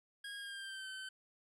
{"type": "tone with pitch glide", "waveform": "25% pulse", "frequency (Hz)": [1636, 1535.3], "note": ["G#6", "G6"], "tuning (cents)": [-26, -36], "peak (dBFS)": -40, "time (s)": [0.24, 1.09], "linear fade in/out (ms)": 5, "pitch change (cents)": -110, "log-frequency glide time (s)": [0.37, 0.88], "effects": ["low-pass 10000 Hz 12 dB/octave"]}